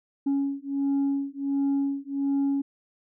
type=beating tone pair; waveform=sine; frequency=277.2 / 278.6 Hz; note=C#4 / C#4; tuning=0 / +9 cents; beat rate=1.4 Hz; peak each=-25 dBFS; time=0.26-2.62 s; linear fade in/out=10 ms; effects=tanh soft clip ceiling -20 dBFS